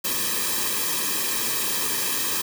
white noise with comb filter, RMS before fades -25 dBFS, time 0.04-2.42 s, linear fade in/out 10 ms, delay 1.4 ms, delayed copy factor -0.95, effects none

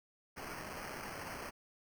white noise with sample-and-hold, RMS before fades -45 dBFS, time 0.36-1.51 s, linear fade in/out 20 ms, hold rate 3675 Hz, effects none

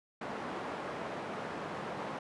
white band-pass noise, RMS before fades -40 dBFS, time 0.21-2.19 s, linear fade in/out 5 ms, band 160 to 1000 Hz, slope 12 dB/octave, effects resampled to 24000 Hz

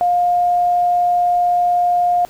sine tone, 708 Hz, F5, 23 cents sharp, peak -12 dBFS, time 0.01-2.25 s, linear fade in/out 0 ms, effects pink hiss -45 dBFS RMS until 2.29 s

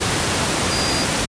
sine tone in noise, 4820 Hz, D8, 44 cents sharp, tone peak -24 dBFS, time 0.7-1.05 s, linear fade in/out 20 ms, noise pink, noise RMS -19 dBFS, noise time 0-1.26 s, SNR -8 dB, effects high-pass 80 Hz 12 dB/octave + resampled to 22050 Hz

